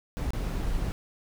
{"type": "noise with dropouts", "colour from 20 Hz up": "brown", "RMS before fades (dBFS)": -29, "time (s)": [0.17, 0.92], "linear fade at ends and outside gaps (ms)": 0, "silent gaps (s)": [0.305, 0.334], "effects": []}